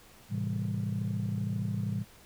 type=chord; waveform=sine; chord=A minor seventh; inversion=none; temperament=just; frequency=110 / 132 / 165 / 198 Hz; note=A2 / C3 / E3 / G3; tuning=0 / +16 / +2 / +18 cents; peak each=-32 / -36 / -36 / -34 dBFS; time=0.29-2.05 s; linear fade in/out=50 ms; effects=tanh soft clip ceiling -23 dBFS + pink hiss -56 dBFS RMS until 2.25 s